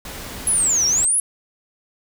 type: noise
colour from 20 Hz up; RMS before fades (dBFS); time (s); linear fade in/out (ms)
pink; -33; 0.05-1.05; 2
type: exponential two-way sweep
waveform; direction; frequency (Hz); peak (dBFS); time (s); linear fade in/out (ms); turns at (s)
sine; down then up; 11000 to 5490 to 11000; -15; 0.47-1.2; 2; 0.86
effects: none